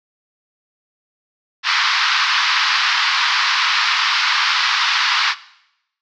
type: band-pass noise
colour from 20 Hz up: pink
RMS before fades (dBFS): -17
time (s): 1.63-5.35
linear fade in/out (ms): 50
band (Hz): 990 to 5200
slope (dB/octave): 48
effects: noise-tail reverb RT60 0.8 s tail -18 dB re dry